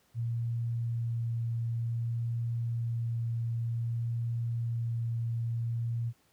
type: tone with vibrato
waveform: sine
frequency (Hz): 116.54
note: A#2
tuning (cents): 0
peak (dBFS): -29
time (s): 0.14-6.13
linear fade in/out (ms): 50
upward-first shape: sine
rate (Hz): 0.54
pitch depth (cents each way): 8
effects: pink hiss -68 dBFS RMS until 6.32 s + high-pass 60 Hz 12 dB/octave